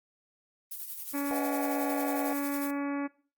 violet noise with tremolo, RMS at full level -37 dBFS, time 0.71-2.71 s, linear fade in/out 10 ms, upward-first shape sine, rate 11 Hz, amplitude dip 55%
harmonic tone, 282.9 Hz, C#4, 35 cents sharp, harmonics 1 / 2 / 3 / 4 / 5 / 6 / 7 / 8 / 9, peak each -30 / -40 / -43 / -42 / -48 / -46 / -50 / -48 / -54 dBFS, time 1.13-3.08 s, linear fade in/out 20 ms
triangle chord, G# minor seventh, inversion first, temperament equal, 493.9 / 622.3 / 740 / 830.6 Hz, B4 / D#5 / F#5 / G#5, 0 / 0 / 0 / 0 cents, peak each -36 dBFS, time 1.31-2.33 s, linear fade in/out 0 ms
effects noise-tail reverb RT60 0.4 s tail -20 dB re dry + Opus 24 kbps

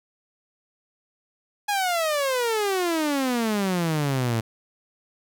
sawtooth exponential sweep, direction down, 838 to 110 Hz, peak -18 dBFS, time 1.68-4.41 s, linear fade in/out 10 ms, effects none

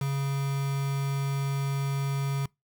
triangle tone with quantisation, 138.3 Hz, C#3, 4 cents flat, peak -24 dBFS, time 0.01-2.46 s, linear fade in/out 5 ms, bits 6, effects noise-tail reverb RT60 0.2 s tail -25 dB re dry

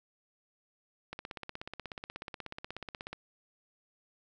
click train, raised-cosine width 0.3 ms, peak -24 dBFS, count 34, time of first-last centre 1.13-3.13 s, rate 16.5 Hz, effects none

